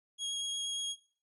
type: tone with vibrato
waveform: sawtooth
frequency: 3290 Hz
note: G#7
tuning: 17 cents flat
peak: -31 dBFS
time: 0.18-0.96 s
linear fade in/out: 50 ms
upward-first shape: sine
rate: 8.4 Hz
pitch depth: 9 cents each way
effects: noise-tail reverb RT60 0.4 s tail -19 dB re dry + resampled to 24000 Hz